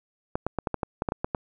clicks, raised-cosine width 1 ms, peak -12 dBFS, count 11, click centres 0.355 / 0.466 / 0.587 / 0.672 / 0.743 / 0.832 / 1.021 / 1.088 / 1.121 / 1.245 / 1.348 s, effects none

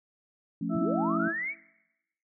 sine chord, F augmented, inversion none, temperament equal, 174.61 / 220 / 277.2 Hz, F3 / A3 / C#4, 0 / 0 / 0 cents, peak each -33 dBFS, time 0.61-1.28 s, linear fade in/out 5 ms
harmonic tone, 329.6 Hz, E4, in tune, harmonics 1 / 2 / 4, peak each -31 / -34 / -37 dBFS, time 0.69-1.34 s, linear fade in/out 50 ms
sine linear sweep, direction up, 52.7 to 2349 Hz, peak -30 dBFS, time 0.74-1.55 s, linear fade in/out 50 ms
effects noise-tail reverb RT60 0.9 s tail -19 dB re dry

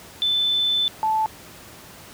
sine tone pair in turn, 3520 / 874.2 Hz, A7 / A5, 0 / -11 cents, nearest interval 2 octaves, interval 2411 cents, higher first, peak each -18 dBFS, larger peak neither, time 0.22-0.88 / 1.03-1.26 s, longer first, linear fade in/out 0 ms, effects pink hiss -43 dBFS RMS until 2.13 s + high-pass 80 Hz 12 dB/octave

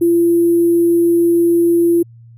sine tone with sample-and-hold, 340.8 Hz, F4, 42 cents flat, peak -9 dBFS, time 0.01-2.03 s, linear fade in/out 10 ms, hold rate 11025 Hz, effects added 116 Hz sine -38 dBFS peak until 2.37 s

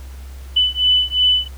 sine beating tone pair, 2993 / 2995.8 Hz, F#7 / F#7, +19 / +21 cents, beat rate 2.8 Hz, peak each -16 dBFS, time 0.56-1.48 s, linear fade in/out 10 ms, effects added 66 Hz sine -31 dBFS peak until 1.57 s + pink hiss -46 dBFS RMS until 1.57 s

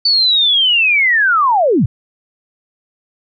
sine linear sweep, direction down, 4548 to 86.6 Hz, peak -9 dBFS, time 0.05-1.86 s, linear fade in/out 5 ms, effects none

